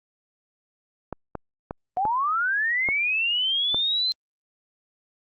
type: clicks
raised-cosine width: 1 ms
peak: -16 dBFS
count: 6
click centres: 1.127 / 1.353 / 1.709 / 2.053 / 2.888 / 3.745 s
type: linear sweep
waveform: sine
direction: up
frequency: 710 to 4128 Hz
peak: -21 dBFS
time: 1.97-4.12 s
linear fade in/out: 0 ms
effects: Opus 48 kbps